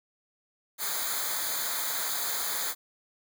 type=noise with comb filter; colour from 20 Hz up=white; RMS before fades=-31 dBFS; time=0.78-2.75 s; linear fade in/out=50 ms; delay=0.36 ms; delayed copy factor=-1; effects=none